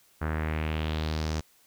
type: tone with low-pass filter sweep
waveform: sawtooth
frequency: 78.1 Hz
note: D#2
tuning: 7 cents sharp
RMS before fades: -30 dBFS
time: 0.21-1.41 s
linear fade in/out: 10 ms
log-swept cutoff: 1500 to 6300 Hz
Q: 2.6
effects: white hiss -62 dBFS RMS until 1.66 s